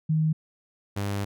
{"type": "tone pair in turn", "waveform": ["sine", "sawtooth"], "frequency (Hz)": [157, 100.56], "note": ["D#3", "G2"], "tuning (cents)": [16, 45], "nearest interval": "minor sixth", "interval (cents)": 771, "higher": "first", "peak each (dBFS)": [-20, -23], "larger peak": "first", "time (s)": [[0.09, 0.33], [0.96, 1.25]], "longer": "second", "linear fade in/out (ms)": 10, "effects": []}